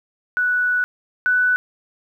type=tone pair in turn; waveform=sine; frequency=1478 / 1490.9 Hz; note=F#6 / F#6; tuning=-2 / +13 cents; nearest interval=unison; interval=15 cents; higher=second; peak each=-16 / -14 dBFS; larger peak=second; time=0.37-0.84 / 1.26-1.56 s; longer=first; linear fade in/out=0 ms; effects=9-bit